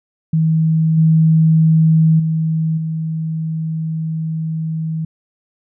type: tone with level steps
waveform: sine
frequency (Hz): 160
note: D#3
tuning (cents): +49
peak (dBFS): -11 / -8 / -14 / -18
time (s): 0.33-5.05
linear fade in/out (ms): 5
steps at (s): 0.97 / 2.19 / 2.77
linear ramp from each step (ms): 10
effects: none